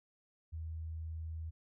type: tone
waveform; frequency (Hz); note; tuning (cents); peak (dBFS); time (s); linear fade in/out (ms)
sine; 80.5; E2; -41; -39; 0.52-1.51; 20
effects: none